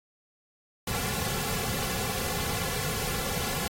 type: noise with comb filter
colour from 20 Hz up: pink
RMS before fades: -31 dBFS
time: 0.87-3.68 s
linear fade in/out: 5 ms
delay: 3.2 ms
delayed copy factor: -0.85
effects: AAC 48 kbps